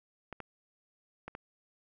clicks, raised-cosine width 0.5 ms, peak -26 dBFS, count 4, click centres 0.327 / 0.403 / 1.28 / 1.351 s, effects none

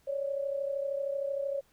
sine tone pair together, 552 / 585 Hz, C#5 / D5, -7 / -7 cents, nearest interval minor second, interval 100 cents, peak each -31 / -37 dBFS, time 0.07-1.61 s, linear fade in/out 10 ms, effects pink hiss -67 dBFS RMS until 1.72 s

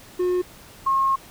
triangle / sine tone pair in turn, 360.6 / 1078.2 Hz, F#4 / C#6, -45 / -48 cents, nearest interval octave + perfect fifth, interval 1897 cents, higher second, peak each -17 dBFS, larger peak neither, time 0.19-0.42 / 0.86-1.16 s, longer second, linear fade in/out 10 ms, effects pink hiss -46 dBFS RMS until 1.3 s

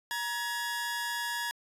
sawtooth tone pair together, 945.6 / 1687 Hz, A#5 / G#6, +24 / +27 cents, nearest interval minor seventh, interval 1003 cents, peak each -32 / -30 dBFS, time 0.11-1.51 s, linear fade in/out 0 ms, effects resampled to 32000 Hz

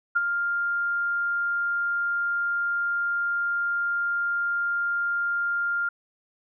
sine tone with ADSR envelope, 1400 Hz, F6, 4 cents sharp, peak -17 dBFS, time 0.15-5.89 s, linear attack 16 ms, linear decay 28 ms, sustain -6 dB, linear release 5 ms, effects none

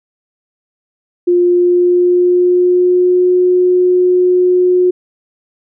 sine tone with pitch glide, 353 to 362.1 Hz, F4 to F#4, +19 to -37 cents, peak -7 dBFS, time 1.27-4.91 s, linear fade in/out 10 ms, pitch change +44 cents, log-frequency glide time 1.43-3.3 s, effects none

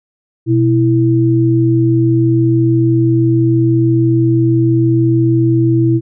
sine tone pair together, 123.46 / 329.6 Hz, B2 / E4, 0 / 0 cents, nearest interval octave + perfect fourth, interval 1700 cents, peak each -11 dBFS, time 0.46-6.01 s, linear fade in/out 50 ms, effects none

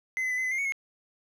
triangle tone with pitch steps, 2048 / 2026 / 2000 / 2045 / 2016 / 2112 / 2224 / 2168 Hz, C7 / B6 / B6 / C7 / B6 / C7 / C#7 / C#7, -38 / +44 / +21 / -40 / +35 / +16 / +5 / -39 cents, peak -25 dBFS, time 0.17-0.722 s, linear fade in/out 0 ms, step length 69 ms, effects none

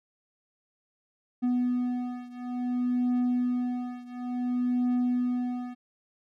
triangle beating tone pair, 246.9 / 247.47 Hz, B3 / B3, 0 / +4 cents, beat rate 0.57 Hz, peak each -26 / -28 dBFS, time 1.42-5.75 s, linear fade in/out 20 ms, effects none

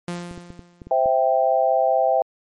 sawtooth tone with exponential decay, 174.61 Hz, F3, in tune, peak -21 dBFS, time 0.08-1.05 s, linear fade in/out 2 ms, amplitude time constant 210 ms
clicks, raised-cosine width 3 ms, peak -24 dBFS, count 7, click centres 0.312 / 0.377 / 0.504 / 0.593 / 0.818 / 0.87 / 1.059 s
sine chord, C major, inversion none, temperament equal, 523.3 / 659.3 / 784 Hz, C5 / E5 / G5, 0 / 0 / 0 cents, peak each -21 / -19 / -20 dBFS, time 0.91-2.22 s, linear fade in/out 2 ms
effects MP3 48 kbps

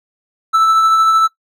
triangle tone with tremolo, 1318.5 Hz, E6, in tune, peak -5 dBFS, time 0.53-1.28 s, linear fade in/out 20 ms, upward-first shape triangle, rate 13 Hz, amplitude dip 30%, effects noise-tail reverb RT60 0.1 s tail -17 dB re dry

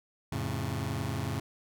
sawtooth chord, F augmented, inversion none, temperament just, 87.31 / 109.13 / 136.42 Hz, F2 / A2 / C#3, 0 / -14 / -27 cents, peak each -33 / -31 / -31 dBFS, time 0.32-1.4 s, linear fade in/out 5 ms, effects none

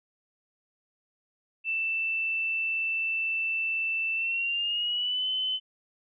sine tone with pitch glide, 2661 to 3039 Hz, E7 to F#7, +16 to +46 cents, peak -26 dBFS, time 1.64-5.6 s, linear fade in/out 50 ms, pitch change +230 cents, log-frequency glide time 4.15-5.28 s, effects none

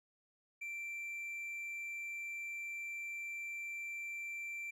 triangle tone, 2349 Hz, D7, in tune, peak -39 dBFS, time 0.61-4.71 s, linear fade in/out 10 ms, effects none

